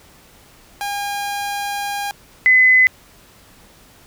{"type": "tone pair in turn", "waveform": ["sawtooth", "sine"], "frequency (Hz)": [810, 2025], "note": ["G#5", "B6"], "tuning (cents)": [-43, 43], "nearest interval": "octave + major third", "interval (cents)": 1586, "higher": "second", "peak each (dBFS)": [-18, -8], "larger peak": "second", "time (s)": [[0.81, 2.11], [2.46, 2.87]], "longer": "first", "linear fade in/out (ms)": 0, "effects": ["pink hiss -48 dBFS RMS until 4.06 s"]}